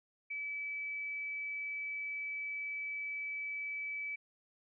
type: tone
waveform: sine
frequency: 2299 Hz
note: D7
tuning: 37 cents flat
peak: -37 dBFS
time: 0.3-4.16 s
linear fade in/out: 10 ms
effects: none